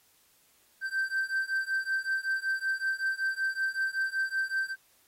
triangle beating tone pair, 1557 / 1562.3 Hz, G6 / G6, -12 / -6 cents, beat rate 5.3 Hz, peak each -30 / -29 dBFS, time 0.81-4.76 s, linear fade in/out 50 ms, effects white hiss -65 dBFS RMS until 5.07 s + AAC 48 kbps

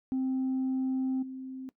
sine tone with level steps, 261.6 Hz, C4, in tune, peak -25 / -37 dBFS, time 0.12-1.69 s, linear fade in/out 0 ms, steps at 1.22 s, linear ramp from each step 10 ms, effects noise-tail reverb RT60 0.1 s tail -18 dB re dry + tanh soft clip ceiling -25 dBFS

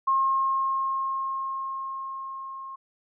sine tone with level ramp, 1073 Hz, C6, 43 cents sharp, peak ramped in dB -19 to -36 dBFS, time 0.07-2.76 s, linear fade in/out 10 ms, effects none

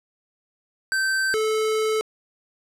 square tone pair in turn, 1552 / 435.5 Hz, G6 / A4, -18 / -18 cents, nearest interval octave + minor seventh, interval 2200 cents, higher first, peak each -21 dBFS, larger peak neither, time 0.92-1.34 / 1.34-2.01 s, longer second, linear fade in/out 0 ms, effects low-pass 11000 Hz 12 dB/octave + 10-bit

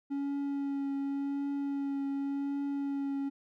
triangle tone with vibrato, 279.2 Hz, C#4, 13 cents sharp, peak -29 dBFS, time 0.1-3.3 s, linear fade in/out 20 ms, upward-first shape triangle, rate 0.89 Hz, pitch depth 17 cents each way, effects none

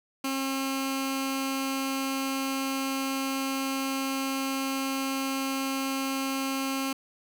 15% pulse tone with notch filter, 269.2 Hz, C4, 49 cents sharp, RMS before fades -30 dBFS, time 0.24-6.93 s, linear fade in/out 5 ms, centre 640 Hz, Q 0.93, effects none

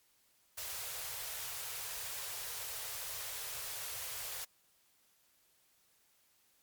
white band-stop noise, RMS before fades -42 dBFS, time 0.57-4.45 s, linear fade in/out 10 ms, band 140 to 420 Hz, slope 48 dB/octave, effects white hiss -71 dBFS RMS until 6.62 s + MP3 96 kbps

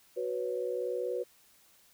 sine chord, F# suspended fourth, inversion none, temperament equal, 370 / 493.9 / 554.4 Hz, F#4 / B4 / C#5, 0 / 0 / 0 cents, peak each -36 / -33 / -39 dBFS, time 0.16-1.24 s, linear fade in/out 20 ms, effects white hiss -63 dBFS RMS until 1.93 s

